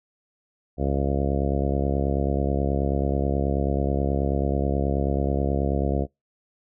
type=harmonic tone; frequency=69.3 Hz; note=C#2; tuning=in tune; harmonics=1 / 2 / 3 / 4 / 5 / 6 / 7 / 8 / 9 / 10; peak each=-25 / -28 / -30 / -31 / -32 / -33 / -33 / -34 / -35 / -35 dBFS; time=0.77-6.07 s; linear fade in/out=50 ms; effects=noise-tail reverb RT60 0.2 s tail -26 dB re dry